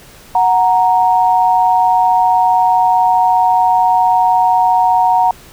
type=tone pair together; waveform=sine; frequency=738 / 932.3 Hz; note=F#5 / A#5; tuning=-5 / 0 cents; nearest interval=major third; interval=405 cents; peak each=-11 dBFS; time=0.35-5.31 s; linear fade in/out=2 ms; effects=pink hiss -40 dBFS RMS until 5.52 s